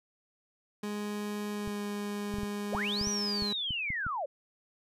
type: tone with pitch glide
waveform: 30% pulse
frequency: 207.7 to 205.3 Hz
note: G#3 to G#3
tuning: 0 to -20 cents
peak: -31 dBFS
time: 0.83-3.53 s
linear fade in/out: 5 ms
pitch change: -20 cents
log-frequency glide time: 1.52-1.81 s
type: clicks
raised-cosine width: 5 ms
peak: -27 dBFS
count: 11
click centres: 1.676 / 2.34 / 2.385 / 2.433 / 2.749 / 3.013 / 3.072 / 3.423 / 3.707 / 3.904 / 4.066 s
type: linear two-way sweep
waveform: sine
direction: up then down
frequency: 357.1 to 5920 to 510 Hz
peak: -31 dBFS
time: 2.72-4.26 s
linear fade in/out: 10 ms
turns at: 3.08 s
effects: resampled to 32000 Hz